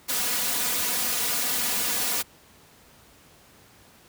white noise with comb filter, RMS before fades -26 dBFS, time 0.08-2.23 s, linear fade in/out 20 ms, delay 4.1 ms, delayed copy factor +1, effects pink hiss -54 dBFS RMS until 4.08 s + high-pass 60 Hz 12 dB/octave

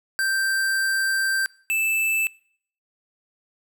square tone pair in turn, 1568 / 2637 Hz, G6 / E7, 0 / 0 cents, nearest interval major sixth, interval 900 cents, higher second, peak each -21 dBFS, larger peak neither, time 0.19-1.46 / 1.7-2.27 s, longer first, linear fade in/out 0 ms, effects noise-tail reverb RT60 0.6 s tail -24 dB re dry

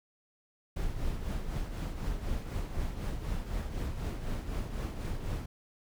brown noise with tremolo, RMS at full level -32 dBFS, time 0.76-5.46 s, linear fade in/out 5 ms, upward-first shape triangle, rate 4 Hz, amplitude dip 60%, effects none

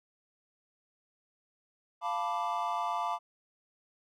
triangle chord, B half-diminished seventh, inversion second, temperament equal, 698.5 / 880 / 987.8 / 1174.7 Hz, F5 / A5 / B5 / D6, 0 / 0 / 0 / 0 cents, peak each -34 dBFS, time 2.01-3.19 s, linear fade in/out 50 ms, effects none

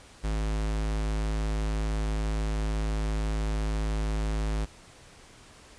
square tone, 53 Hz, G#1, 36 cents sharp, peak -27 dBFS, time 0.23-4.66 s, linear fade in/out 20 ms, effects pink hiss -52 dBFS RMS until 5.78 s + resampled to 22050 Hz

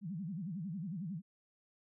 sine tone with vibrato, 178.7 Hz, F3, 40 cents sharp, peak -38 dBFS, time 0.01-1.22 s, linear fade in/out 50 ms, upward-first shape sine, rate 11 Hz, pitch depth 260 cents each way, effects none

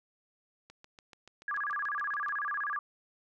click train, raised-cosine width 0.2 ms, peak -34 dBFS, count 12, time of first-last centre 0.7-2.285 s, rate 6.94 Hz
sine tone with vibrato, 1396.9 Hz, F6, in tune, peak -31 dBFS, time 1.48-2.79 s, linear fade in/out 2 ms, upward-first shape square, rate 16 Hz, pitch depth 300 cents each way
effects none

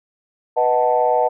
sine chord, B dominant seventh, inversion none, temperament equal, 493.9 / 622.3 / 740 / 880 Hz, B4 / D#5 / F#5 / A5, 0 / 0 / 0 / 0 cents, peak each -19 dBFS, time 0.56-1.29 s, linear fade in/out 20 ms, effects tanh soft clip ceiling -3 dBFS

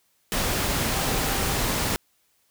sine tone in noise, 784 Hz, G5, in tune, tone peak -36 dBFS, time 0.95-1.59 s, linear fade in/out 0 ms, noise pink, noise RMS -25 dBFS, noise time 0.32-1.96 s, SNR -14 dB, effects white hiss -67 dBFS RMS until 2.5 s

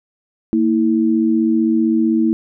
sine tone pair together, 228.6 / 324.2 Hz, A#3 / E4, -34 / -29 cents, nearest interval tritone, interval 605 cents, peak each -15 dBFS, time 0.53-2.33 s, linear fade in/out 0 ms, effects none

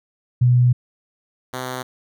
sine / 5% pulse tone pair in turn, 123.47 / 127.92 Hz, B2 / C3, 0 / -39 cents, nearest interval minor second, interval 61 cents, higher second, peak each -11 / -15 dBFS, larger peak first, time 0.41-0.73 / 1.53-1.83 s, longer first, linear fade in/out 10 ms, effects none

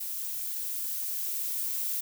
violet noise with level ramp, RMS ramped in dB -35 to -31 dBFS, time 0-2.01 s, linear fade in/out 10 ms, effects none

